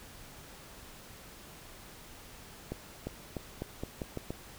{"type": "accelerating click train", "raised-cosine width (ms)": 2, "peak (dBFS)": -22, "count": 8, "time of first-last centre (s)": [2.72, 4.305], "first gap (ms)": 350, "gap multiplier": 0.85, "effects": ["pink hiss -51 dBFS RMS until 4.58 s"]}